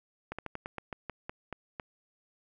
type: slowing click train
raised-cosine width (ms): 0.5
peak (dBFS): -22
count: 11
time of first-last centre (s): 0.32-1.798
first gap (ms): 66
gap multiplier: 1.17
effects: none